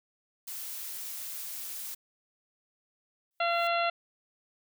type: noise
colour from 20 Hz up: blue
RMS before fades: -39 dBFS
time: 0.47-1.95 s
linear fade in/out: 10 ms
type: noise with exponential growth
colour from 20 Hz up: blue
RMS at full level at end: -48 dBFS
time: 3.31-3.67 s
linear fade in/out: 0 ms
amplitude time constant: 77 ms
type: harmonic tone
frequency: 684 Hz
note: F5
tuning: 36 cents flat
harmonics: 1 / 2 / 3 / 4 / 5 / 6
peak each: -28 / -31 / -37 / -34 / -40 / -41 dBFS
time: 3.4-3.9 s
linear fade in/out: 5 ms
effects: none